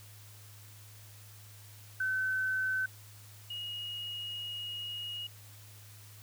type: tone pair in turn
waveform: sine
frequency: 1525 / 2879 Hz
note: G6 / F#7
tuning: -48 / -48 cents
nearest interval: major seventh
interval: 1100 cents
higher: second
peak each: -29 / -37 dBFS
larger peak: first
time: 2-2.86 / 3.5-5.27 s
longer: second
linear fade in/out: 5 ms
effects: added 104 Hz sine -52 dBFS peak until 6.22 s + white hiss -56 dBFS RMS until 6.22 s